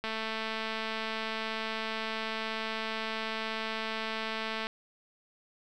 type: click train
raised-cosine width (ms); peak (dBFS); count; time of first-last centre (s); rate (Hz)
0.3; -19; 1024; 0.04-4.669; 221
effects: none